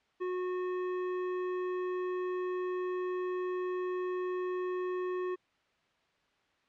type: tone with hard clipping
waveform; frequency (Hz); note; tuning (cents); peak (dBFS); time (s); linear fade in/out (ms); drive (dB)
sine; 364.7; F#4; -25; -34; 0.2-5.36; 20; 12
effects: white hiss -71 dBFS RMS until 6.68 s + low-pass 3000 Hz 12 dB/octave